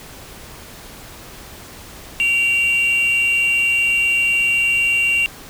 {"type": "tone pair together", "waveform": "triangle", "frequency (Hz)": [2297, 2764], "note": ["D7", "F7"], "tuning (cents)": [-39, -19], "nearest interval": "minor third", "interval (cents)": 320, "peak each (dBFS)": [-23, -12], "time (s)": [2.2, 5.26], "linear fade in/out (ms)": 0, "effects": ["tanh soft clip ceiling -8 dBFS", "pink hiss -38 dBFS RMS until 5.49 s"]}